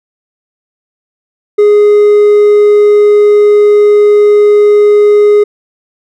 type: tone with hard clipping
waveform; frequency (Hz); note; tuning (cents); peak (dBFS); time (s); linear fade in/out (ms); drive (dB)
triangle; 415.3; G#4; 0; -3; 1.58-5.44; 10; 5
effects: none